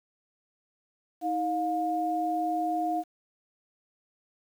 sine tone pair together, 317.5 / 711.3 Hz, D#4 / F5, +35 / +32 cents, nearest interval octave + major second, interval 1397 cents, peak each -31 / -27 dBFS, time 1.21-3.04 s, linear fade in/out 50 ms, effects 9-bit

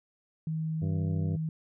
sine tone, 158.8 Hz, D#3, 36 cents sharp, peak -29 dBFS, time 0.47-1.49 s, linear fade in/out 2 ms
harmonic tone, 96.2 Hz, G2, 32 cents flat, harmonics 1 / 2 / 3 / 4 / 5 / 6 / 7, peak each -31 / -37 / -42 / -46 / -46 / -57 / -53 dBFS, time 0.81-1.37 s, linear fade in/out 20 ms
effects none

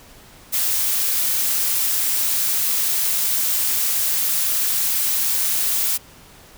blue noise, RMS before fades -20 dBFS, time 0.52-5.98 s, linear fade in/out 20 ms, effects pink hiss -46 dBFS RMS until 6.57 s

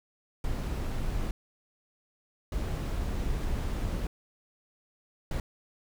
brown noise bursts at uneven times, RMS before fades -31 dBFS, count 3, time 0.44-1.31 / 2.52-4.07 / 5.31-5.4 s, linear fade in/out 2 ms, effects none

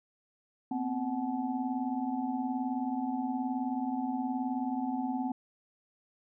sine tone cluster, 240.8 / 259.7 / 746 / 860 Hz, B3 / C4 / F#5 / A5, -44 / -13 / +14 / -40 cents, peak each -38 / -32 / -38 / -40 dBFS, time 0.71-5.32 s, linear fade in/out 5 ms, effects none

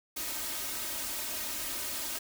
white noise with comb filter, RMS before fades -36 dBFS, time 0.16-2.19 s, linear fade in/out 10 ms, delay 3.2 ms, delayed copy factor +0.8, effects none

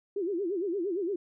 sine tone with vibrato, 370 Hz, F#4, in tune, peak -28 dBFS, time 0.16-1.16 s, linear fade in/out 5 ms, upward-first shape sine, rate 8.7 Hz, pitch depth 200 cents each way, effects none

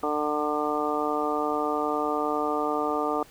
harmonic tone, 149.6 Hz, D3, 32 cents sharp, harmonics 2 / 3 / 4 / 5 / 6 / 7 / 8, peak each -31 / -30 / -33 / -31 / -34 / -38 / -30 dBFS, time 0.03-3.23 s, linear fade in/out 2 ms, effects pink hiss -53 dBFS RMS until 3.3 s

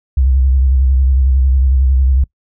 sine tone with vibrato, 65.7 Hz, C2, 8 cents sharp, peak -8 dBFS, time 0.17-2.24 s, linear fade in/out 5 ms, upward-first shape square, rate 11 Hz, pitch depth 58 cents each way, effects noise-tail reverb RT60 0.1 s tail -23 dB re dry

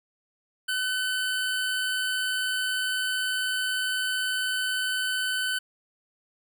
25% pulse tone, 1513 Hz, F#6, 38 cents sharp, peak -22 dBFS, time 0.68-5.59 s, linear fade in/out 10 ms, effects none

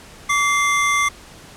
square tone pair together, 1151 / 2092 Hz, D6 / C7, -35 / -1 cents, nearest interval minor seventh, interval 1034 cents, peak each -19 dBFS, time 0.29-1.09 s, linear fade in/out 10 ms, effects pink hiss -42 dBFS RMS until 1.56 s + low-pass 10000 Hz 12 dB/octave

